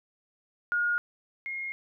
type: tone pair in turn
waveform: sine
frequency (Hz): 1431 / 2144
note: F6 / C7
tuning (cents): +42 / +42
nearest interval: perfect fifth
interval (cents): 700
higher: second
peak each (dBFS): -24 / -32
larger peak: first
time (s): 0.72-0.98 / 1.46-1.72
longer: neither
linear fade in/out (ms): 0
effects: none